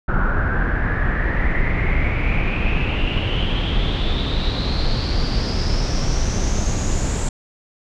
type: noise with low-pass filter sweep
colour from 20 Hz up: brown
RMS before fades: -19 dBFS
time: 0.08-7.29 s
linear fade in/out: 5 ms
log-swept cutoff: 1400 to 7500 Hz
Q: 8.5
effects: none